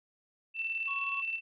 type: tone with tremolo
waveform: sine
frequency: 2673 Hz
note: E7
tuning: 23 cents sharp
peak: -30 dBFS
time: 0.54-1.41 s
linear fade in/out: 50 ms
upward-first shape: square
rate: 19 Hz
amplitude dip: 40%
type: tone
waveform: triangle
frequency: 1108.7 Hz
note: C#6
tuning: in tune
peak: -36 dBFS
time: 0.87-1.22 s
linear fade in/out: 20 ms
effects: resampled to 11025 Hz